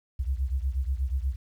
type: beating tone pair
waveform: sine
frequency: 63.3 / 71.6 Hz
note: B1 / D2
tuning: +43 / -43 cents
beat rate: 8.3 Hz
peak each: -27 / -30 dBFS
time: 0.19-1.36 s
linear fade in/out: 10 ms
effects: 10-bit